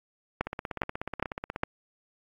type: two click trains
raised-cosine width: 0.5 ms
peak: -18 / -11 dBFS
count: 19 / 4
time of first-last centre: 0.47-1.561 / 0.41-1.634 s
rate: 16.5 / 2.45 Hz
effects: AAC 64 kbps